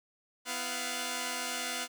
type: tone cluster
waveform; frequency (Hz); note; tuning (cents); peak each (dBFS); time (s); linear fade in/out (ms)
5% pulse; 249.9 / 333.6 / 700 / 1492; B3 / E4 / F5 / F#6; +21 / +21 / +4 / +14; -27 / -32 / -25 / -32; 0.45-1.88; 50
effects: none